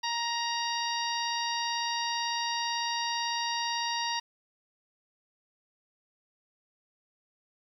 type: harmonic tone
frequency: 938 Hz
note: A#5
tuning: 11 cents sharp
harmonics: 1 / 2 / 3 / 4 / 5 / 6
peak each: -32 / -37 / -38 / -38 / -37 / -39 dBFS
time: 0.03-4.2 s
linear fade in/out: 10 ms
effects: 10-bit

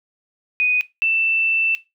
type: tone pair in turn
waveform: sine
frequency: 2489 / 2664 Hz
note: D#7 / E7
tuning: 0 / +18 cents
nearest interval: minor second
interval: 118 cents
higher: second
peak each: -15 dBFS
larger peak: neither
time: 0.6-0.81 / 1.02-1.75 s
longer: second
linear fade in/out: 0 ms
effects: noise-tail reverb RT60 0.2 s tail -17 dB re dry

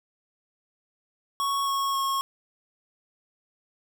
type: tone with pitch steps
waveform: square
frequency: 1108.7 / 1099.1 / 1089.7 Hz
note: C#6 / C#6 / C#6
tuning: 0 / -15 / -30 cents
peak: -25 dBFS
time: 1.4-2.21 s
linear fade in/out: 0 ms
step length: 270 ms
effects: 9-bit

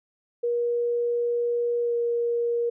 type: tone with pitch glide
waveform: sine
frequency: 476.7 to 472.3 Hz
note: A#4 to A#4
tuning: +39 to +23 cents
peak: -22 dBFS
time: 0.43-2.7 s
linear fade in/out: 10 ms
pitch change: -16 cents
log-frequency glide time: 1.81-1.95 s
effects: none

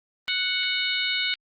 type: harmonic tone with a mistuned harmonic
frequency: 740 Hz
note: F#5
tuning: in tune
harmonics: 2 / 3 / 4 / 5 / 6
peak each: -32 / -28 / -29 / -29 / -32 dBFS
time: 0.28-1.34 s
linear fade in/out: 0 ms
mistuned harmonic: 6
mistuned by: -78 cents
effects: Opus 24 kbps

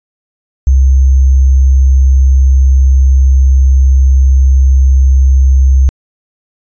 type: tone with sample-and-hold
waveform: sine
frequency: 66.2 Hz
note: C2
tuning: 21 cents sharp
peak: -3 dBFS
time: 0.67-5.89 s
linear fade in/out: 0 ms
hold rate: 6300 Hz
effects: resampled to 16000 Hz

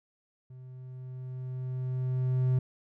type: tone with level ramp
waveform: triangle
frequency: 128.2 Hz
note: C3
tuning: 35 cents flat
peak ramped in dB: -43 to -20 dBFS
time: 0.5-2.59 s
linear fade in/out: 5 ms
effects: none

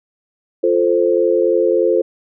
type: chord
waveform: sine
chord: F major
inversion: none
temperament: equal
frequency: 349.2 / 440 / 523.3 Hz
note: F4 / A4 / C5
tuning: 0 / 0 / 0 cents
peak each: -16 dBFS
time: 0.63-2.02 s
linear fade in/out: 10 ms
effects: none

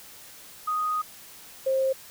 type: tone pair in turn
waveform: sine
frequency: 1244.5 / 530.9 Hz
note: D#6 / C5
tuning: 0 / +25 cents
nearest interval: octave + minor third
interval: 1475 cents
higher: first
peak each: -24 / -21 dBFS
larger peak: second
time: 0.67-1.02 / 1.66-1.93 s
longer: first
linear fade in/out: 10 ms
effects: white hiss -47 dBFS RMS until 2.1 s

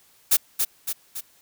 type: noise with echo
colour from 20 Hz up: blue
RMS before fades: -17 dBFS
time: 0.31-0.37 s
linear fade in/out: 10 ms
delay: 280 ms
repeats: 3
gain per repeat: -5 dB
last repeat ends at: 1.21 s
effects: white hiss -58 dBFS RMS until 1.41 s

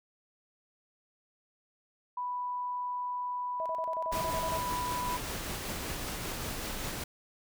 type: tone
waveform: sine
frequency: 987.8 Hz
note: B5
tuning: in tune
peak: -32 dBFS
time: 2.17-5.17 s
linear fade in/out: 5 ms
type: tone bursts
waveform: sine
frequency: 645 Hz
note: E5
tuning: 38 cents flat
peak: -34 dBFS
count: 11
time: 3.6-4.577 s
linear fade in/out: 0 ms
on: 57 ms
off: 35 ms
type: noise with tremolo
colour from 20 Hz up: pink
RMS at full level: -36 dBFS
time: 4.12-7.04 s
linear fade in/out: 5 ms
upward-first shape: triangle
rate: 5.2 Hz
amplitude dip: 25%
effects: none

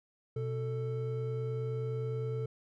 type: tone pair together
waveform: triangle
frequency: 124.34 / 442.6 Hz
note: B2 / A4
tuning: +12 / +10 cents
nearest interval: octave + minor seventh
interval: 2198 cents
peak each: -32 / -35 dBFS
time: 0.36-2.46 s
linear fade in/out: 5 ms
effects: none

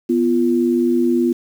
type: tone pair together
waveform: sine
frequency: 246.9 / 345.3 Hz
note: B3 / F4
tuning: 0 / -20 cents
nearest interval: tritone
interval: 580 cents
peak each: -16 dBFS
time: 0.09-1.33 s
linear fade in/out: 10 ms
effects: 7-bit

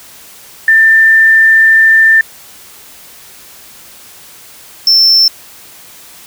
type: tone pair in turn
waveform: sine / triangle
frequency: 1787 / 5355 Hz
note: A6 / E8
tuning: +26 / +26 cents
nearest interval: octave + perfect fifth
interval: 1900 cents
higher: second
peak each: -3 dBFS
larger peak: neither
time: 0.68-2.21 / 4.87-5.28 s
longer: first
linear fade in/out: 2 ms
effects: white hiss -36 dBFS RMS until 6.26 s

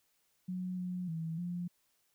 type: tone with pitch steps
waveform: sine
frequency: 182.8 / 180.6 / 162.7 / 175.7 Hz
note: F#3 / F#3 / E3 / F3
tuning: -21 / -42 / -22 / +11 cents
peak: -35 dBFS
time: 0.48-1.68 s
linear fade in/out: 10 ms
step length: 300 ms
effects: white hiss -75 dBFS RMS until 2.14 s

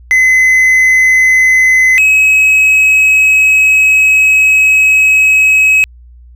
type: tone pair in turn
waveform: triangle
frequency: 2037 / 2556 Hz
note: C7 / D#7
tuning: -47 / +46 cents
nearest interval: major third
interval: 393 cents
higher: second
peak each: -3 dBFS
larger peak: neither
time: 0.11-1.98 / 1.98-5.84 s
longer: second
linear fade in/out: 0 ms
effects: added 60 Hz sine -34 dBFS peak until 6.35 s

